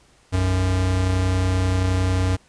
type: tone pair together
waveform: square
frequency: 62.02 / 92.7 Hz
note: B1 / F#2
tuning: +8 / +4 cents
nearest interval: perfect fifth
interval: 696 cents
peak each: -27 / -19 dBFS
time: 0.32-2.37 s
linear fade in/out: 20 ms
effects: pink hiss -56 dBFS RMS until 2.48 s + resampled to 22050 Hz